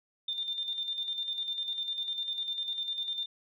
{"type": "tone with tremolo", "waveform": "sine", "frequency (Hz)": 3597, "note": "A7", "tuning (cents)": 37, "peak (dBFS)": -30, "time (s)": [0.28, 3.26], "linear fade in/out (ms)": 5, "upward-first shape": "square", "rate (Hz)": 10, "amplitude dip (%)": 50, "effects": []}